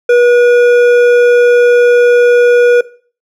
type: tone with hard clipping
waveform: sine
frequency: 484 Hz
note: B4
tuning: 35 cents flat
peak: -6 dBFS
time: 0.09-2.81 s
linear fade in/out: 5 ms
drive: 9 dB
effects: noise-tail reverb RT60 0.4 s tail -18 dB re dry